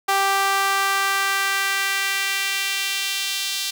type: tone with high-pass filter sweep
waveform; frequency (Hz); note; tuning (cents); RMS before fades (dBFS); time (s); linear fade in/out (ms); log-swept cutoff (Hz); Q
sawtooth; 392; G4; 0; -22; 0.08-3.71; 10; 860 to 3700; 1.6
effects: none